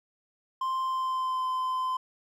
triangle tone with pitch glide, 1046.5 to 1029.1 Hz, C6 to C6, 0 to -29 cents, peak -25 dBFS, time 0.61-1.97 s, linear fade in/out 5 ms, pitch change -29 cents, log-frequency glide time 0.82-1.46 s, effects none

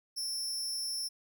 sawtooth tone with amplitude modulation, 5380 Hz, E8, 34 cents sharp, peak -28 dBFS, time 0.16-1.09 s, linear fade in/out 20 ms, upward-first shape sine, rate 268 Hz, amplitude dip 70%, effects none

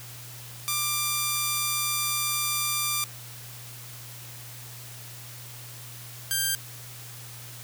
5% pulse tone pair in turn, 1186 / 1583.2 Hz, D6 / G6, +17 / +17 cents, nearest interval perfect fourth, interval 500 cents, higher second, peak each -13 dBFS, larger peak neither, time 0.68-3.04 / 6.31-6.55 s, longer first, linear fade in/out 0 ms, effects added 120 Hz sine -44 dBFS peak until 7.63 s + white hiss -44 dBFS RMS until 7.63 s

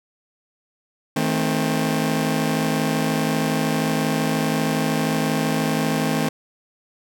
sawtooth chord, A diminished, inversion second, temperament just, 158.4 / 220 / 264 Hz, Eb3 / A3 / C4, +31 / 0 / +16 cents, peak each -20 dBFS, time 1.16-6.29 s, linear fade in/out 5 ms, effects none

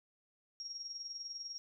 sine tone with tremolo, 5588 Hz, F8, in tune, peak -39 dBFS, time 0.6-1.58 s, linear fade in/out 0 ms, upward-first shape triangle, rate 20 Hz, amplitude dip 70%, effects none

